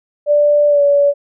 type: tone with pitch glide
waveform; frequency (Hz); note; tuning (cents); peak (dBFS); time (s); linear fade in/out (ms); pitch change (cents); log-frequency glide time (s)
sine; 587.3 to 570.9; D5 to D5; 0 to -49; -8; 0.26-1.14; 50; -49; 0.68-0.82
effects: none